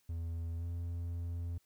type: tone with pitch glide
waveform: triangle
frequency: 83.4 to 85.6 Hz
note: E2 to F2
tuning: +21 to -34 cents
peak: -34 dBFS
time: 0.09-1.58 s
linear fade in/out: 5 ms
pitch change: +45 cents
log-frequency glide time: 0.57-0.65 s
effects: white hiss -74 dBFS RMS until 1.65 s